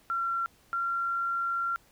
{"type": "tone pair in turn", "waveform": "sine", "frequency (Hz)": [1365, 1374.5], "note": ["F6", "F6"], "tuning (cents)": [-40, -28], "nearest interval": "unison", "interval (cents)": 12, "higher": "second", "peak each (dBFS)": -27, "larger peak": "neither", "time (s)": [[0.1, 0.46], [0.73, 1.76]], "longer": "second", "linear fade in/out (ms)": 0, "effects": ["pink hiss -62 dBFS RMS until 1.91 s"]}